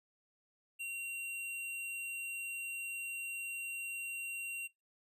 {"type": "tone", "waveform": "square", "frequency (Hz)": 2751, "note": "F7", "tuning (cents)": -27, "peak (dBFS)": -39, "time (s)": [0.79, 4.68], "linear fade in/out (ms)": 20, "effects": ["noise-tail reverb RT60 0.2 s tail -21 dB re dry", "resampled to 32000 Hz"]}